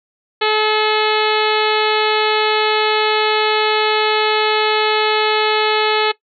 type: harmonic tone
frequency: 430 Hz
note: A4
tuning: 40 cents flat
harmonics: 1 / 2 / 3 / 4 / 5 / 6 / 7 / 8 / 9 / 10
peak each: -17 / -20 / -22 / -23 / -24 / -25 / -25 / -26 / -27 / -27 dBFS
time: 0.41-6.12 s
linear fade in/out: 10 ms
effects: noise-tail reverb RT60 0.1 s tail -18 dB re dry